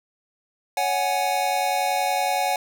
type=chord; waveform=square; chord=C# suspended fourth; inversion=none; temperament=equal with one note detuned; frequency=560.2 / 740 / 830.6 Hz; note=C#5 / F#5 / G#5; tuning=+18 / 0 / 0 cents; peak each=-30 / -24 / -26 dBFS; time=0.77-2.56 s; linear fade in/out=2 ms; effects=none